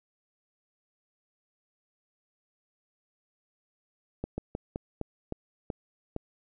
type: slowing click train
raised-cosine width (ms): 2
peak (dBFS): -19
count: 8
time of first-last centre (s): 4.24-6.164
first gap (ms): 140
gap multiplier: 1.22
effects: none